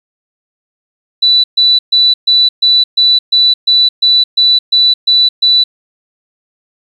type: tone bursts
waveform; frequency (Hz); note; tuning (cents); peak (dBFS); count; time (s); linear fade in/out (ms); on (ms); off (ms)
sine; 3969; B7; +8; -5; 13; 1.22-5.64; 10; 220; 130
effects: 7-bit